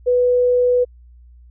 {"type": "tone", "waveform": "sine", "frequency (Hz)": 493.9, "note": "B4", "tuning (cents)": 0, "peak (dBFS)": -12, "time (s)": [0.06, 0.85], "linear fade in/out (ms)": 20, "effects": ["added 60 Hz sine -42 dBFS peak until 1.5 s"]}